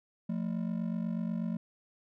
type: ring-modulated tone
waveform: triangle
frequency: 200 Hz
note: G3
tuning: 35 cents sharp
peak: -26 dBFS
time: 0.29-1.57 s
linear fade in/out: 5 ms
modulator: 24.1 Hz
effects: none